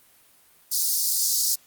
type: high-pass noise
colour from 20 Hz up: pink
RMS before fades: -23 dBFS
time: 0.71-1.56 s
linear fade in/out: 20 ms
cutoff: 4600 Hz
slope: 48 dB/octave
effects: white hiss -57 dBFS RMS until 1.66 s + Opus 32 kbps